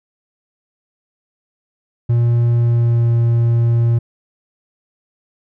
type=tone with pitch glide; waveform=triangle; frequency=118.5 to 117.14 Hz; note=A#2 to A#2; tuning=+29 to +9 cents; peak=-9 dBFS; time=2.09-3.99 s; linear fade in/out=10 ms; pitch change=-20 cents; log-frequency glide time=2.54-3.13 s; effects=none